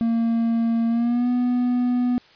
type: tone with pitch glide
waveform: triangle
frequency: 229.9 to 246.4 Hz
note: A#3 to B3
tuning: -24 to -4 cents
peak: -16 dBFS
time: 0.01-2.18 s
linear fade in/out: 0 ms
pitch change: +120 cents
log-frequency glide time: 0.88-1.29 s
effects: white hiss -52 dBFS RMS until 2.35 s + resampled to 11025 Hz